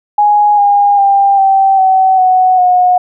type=tone with pitch steps; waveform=sine; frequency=830.6 / 812.1 / 794 / 776.3 / 759 / 742.1 / 725.6 Hz; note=G#5 / G#5 / G5 / G5 / F#5 / F#5 / F#5; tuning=0 / -39 / +22 / -17 / +44 / +5 / -34 cents; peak=-5 dBFS; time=0.18-2.98 s; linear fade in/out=5 ms; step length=400 ms; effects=none